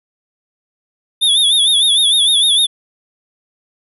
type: tone with vibrato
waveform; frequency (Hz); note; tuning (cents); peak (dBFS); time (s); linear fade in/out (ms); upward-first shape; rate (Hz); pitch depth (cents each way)
square; 3526; A7; +3; -10; 1.21-2.67; 20; sine; 6.6; 100
effects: resampled to 32000 Hz